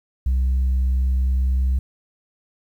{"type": "tone with pitch glide", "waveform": "sine", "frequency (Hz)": [64.4, 64.85], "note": ["C2", "C2"], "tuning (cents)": [-27, -15], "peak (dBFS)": -14, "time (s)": [0.26, 1.79], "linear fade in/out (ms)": 5, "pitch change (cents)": 12, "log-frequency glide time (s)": [0.82, 1.66], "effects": ["tanh soft clip ceiling -15 dBFS", "9-bit"]}